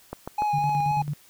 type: click train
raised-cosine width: 1 ms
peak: -18 dBFS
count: 3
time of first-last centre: 0.13-0.421 s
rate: 6.87 Hz
type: tone with vibrato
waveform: triangle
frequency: 831 Hz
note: G#5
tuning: 1 cent sharp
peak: -20 dBFS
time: 0.38-1.02 s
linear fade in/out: 5 ms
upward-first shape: sine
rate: 4 Hz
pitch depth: 24 cents each way
type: tone with tremolo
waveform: sine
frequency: 146.83 Hz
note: D3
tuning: in tune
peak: -25 dBFS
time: 0.53-1.14 s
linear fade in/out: 10 ms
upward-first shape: square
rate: 9.1 Hz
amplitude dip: 60%
effects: white hiss -55 dBFS RMS until 1.29 s